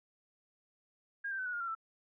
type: tone with pitch steps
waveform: sine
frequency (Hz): 1622 / 1568.6 / 1516.9 / 1466.9 / 1418.6 / 1371.8 / 1326.6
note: G#6 / G6 / F#6 / F#6 / F6 / F6 / E6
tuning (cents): -41 / +1 / +43 / -15 / +27 / -31 / +11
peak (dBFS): -35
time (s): 1.24-1.751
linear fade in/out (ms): 10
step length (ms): 73
effects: none